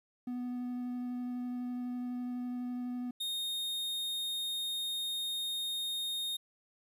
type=tone with vibrato; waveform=triangle; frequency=246.9 Hz; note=B3; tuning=in tune; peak=-33 dBFS; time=0.27-3.11 s; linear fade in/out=5 ms; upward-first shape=sine; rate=12 Hz; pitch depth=8 cents each way
type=tone; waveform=45% pulse; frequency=3700 Hz; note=A#7; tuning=14 cents flat; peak=-34 dBFS; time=3.2-6.37 s; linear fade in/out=10 ms
effects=resampled to 32000 Hz + 12-bit